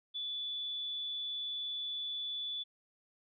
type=tone; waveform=sine; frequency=3461 Hz; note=A7; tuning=29 cents flat; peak=-36 dBFS; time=0.14-2.64 s; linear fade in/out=20 ms; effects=none